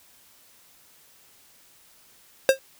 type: tone with exponential decay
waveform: square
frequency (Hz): 534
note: C5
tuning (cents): +35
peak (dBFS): -11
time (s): 2.49-2.59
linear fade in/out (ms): 1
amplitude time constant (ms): 20
effects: white hiss -56 dBFS RMS until 2.79 s